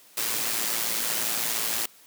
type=noise with amplitude modulation; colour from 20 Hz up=white; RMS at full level=-25 dBFS; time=0.17-1.86 s; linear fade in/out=5 ms; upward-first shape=sine; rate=113 Hz; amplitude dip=55%; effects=white hiss -54 dBFS RMS until 2.06 s + high-pass 150 Hz 12 dB/octave